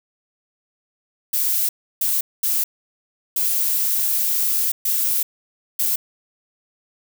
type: noise bursts at uneven times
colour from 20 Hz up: violet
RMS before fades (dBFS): -20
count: 6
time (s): 1.33-1.69 / 2.01-2.21 / 2.43-2.64 / 3.36-4.72 / 4.85-5.23 / 5.79-5.96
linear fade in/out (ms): 5
effects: none